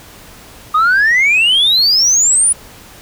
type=exponential sweep; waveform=sine; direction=up; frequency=1212 to 9956 Hz; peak=-6 dBFS; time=0.74-2.53 s; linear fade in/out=10 ms; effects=tanh soft clip ceiling -6 dBFS + pink hiss -38 dBFS RMS until 3.01 s